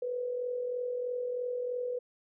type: tone with amplitude modulation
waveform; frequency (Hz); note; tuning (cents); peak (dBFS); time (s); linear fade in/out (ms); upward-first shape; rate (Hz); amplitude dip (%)
sine; 493.9; B4; 0; -29; 0.02-1.99; 5; sine; 43.1; 50
effects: none